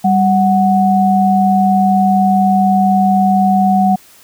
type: tone pair together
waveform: sine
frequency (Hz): 195.87 / 740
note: G3 / F#5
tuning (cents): -1 / 0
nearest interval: octave + major seventh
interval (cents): 2301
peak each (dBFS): -11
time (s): 0.04-3.96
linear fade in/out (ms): 10
effects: white hiss -44 dBFS RMS until 4.23 s